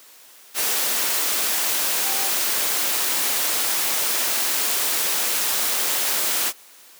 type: tone in noise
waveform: sine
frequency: 784 Hz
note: G5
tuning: in tune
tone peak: -33 dBFS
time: 2.03-2.31 s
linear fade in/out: 50 ms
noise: white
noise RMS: -22 dBFS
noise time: 0.54-6.53 s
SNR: -14 dB
effects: white hiss -48 dBFS RMS until 6.99 s + high-pass 300 Hz 12 dB/octave